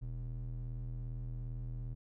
triangle ring-modulated tone, 80.1 Hz, E2, 49 cents flat, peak -33 dBFS, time 0.01-1.95 s, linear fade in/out 20 ms, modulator 41.3 Hz, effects none

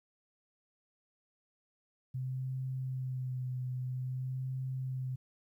sine tone with vibrato, 128.8 Hz, C3, 27 cents flat, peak -34 dBFS, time 2.14-5.16 s, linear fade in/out 10 ms, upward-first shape sine, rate 0.5 Hz, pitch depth 26 cents each way, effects 12-bit

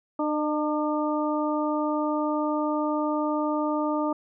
harmonic tone with a mistuned harmonic, 300 Hz, D4, 37 cents sharp, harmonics 1 / 2 / 3 / 4, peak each -26 / -29 / -31 / -32 dBFS, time 0.19-4.13 s, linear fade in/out 5 ms, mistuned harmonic 2, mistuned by +21 cents, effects none

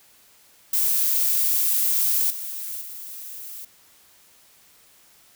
violet noise with level steps, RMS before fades -21 / -32 / -37 dBFS, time 0.73-3.65 s, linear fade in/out 5 ms, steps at 2.3 / 2.81 s, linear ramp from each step 5 ms, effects white hiss -55 dBFS RMS until 5.35 s

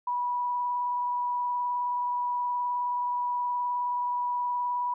sine tone with vibrato, 978 Hz, B5, 17 cents flat, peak -26 dBFS, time 0.07-4.94 s, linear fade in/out 5 ms, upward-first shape triangle, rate 19 Hz, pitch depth 16 cents each way, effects none

